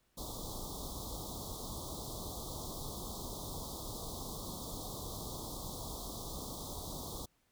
pink band-stop noise, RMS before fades -43 dBFS, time 0.17-7.26 s, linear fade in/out 10 ms, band 1200 to 3400 Hz, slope 96 dB/octave, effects pink hiss -75 dBFS RMS until 7.51 s

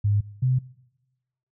sine tone pair in turn, 102.7 / 128.43 Hz, G#2 / C3, -19 / -32 cents, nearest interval major third, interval 387 cents, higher second, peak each -18 dBFS, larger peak neither, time 0.04-0.21 / 0.42-0.59 s, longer neither, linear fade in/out 10 ms, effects noise-tail reverb RT60 1.0 s tail -22 dB re dry

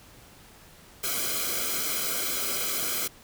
white noise with comb filter, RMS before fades -29 dBFS, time 1.03-3.08 s, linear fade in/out 10 ms, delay 1.1 ms, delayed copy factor -1, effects pink hiss -52 dBFS RMS until 3.23 s

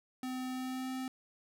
square tone with pitch glide, 256.1 to 259.5 Hz, C4 to C4, -37 to -14 cents, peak -37 dBFS, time 0.23-1.08 s, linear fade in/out 2 ms, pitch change +23 cents, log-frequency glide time 0.49-0.93 s, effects none

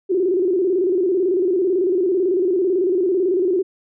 sine tone with vibrato, 367.3 Hz, F#4, 13 cents flat, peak -15 dBFS, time 0.09-3.63 s, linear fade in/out 20 ms, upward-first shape square, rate 18 Hz, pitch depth 95 cents each way, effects none

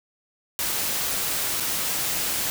white noise with dropouts, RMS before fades -26 dBFS, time 0.59-2.5 s, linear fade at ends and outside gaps 0 ms, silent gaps 1.6-1.605 s, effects none

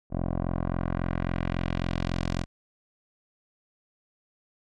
10% pulse tone with low-pass filter sweep, 43.65 Hz, F1, in tune, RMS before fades -29 dBFS, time 0.1-2.46 s, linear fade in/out 50 ms, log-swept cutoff 660 to 6500 Hz, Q 1.1, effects none

